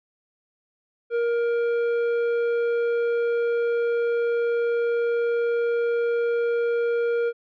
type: tone with tanh clipping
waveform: sine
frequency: 470.1 Hz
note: A#4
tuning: 15 cents sharp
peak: -22 dBFS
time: 1.1-7.33 s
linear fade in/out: 50 ms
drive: 9 dB
effects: none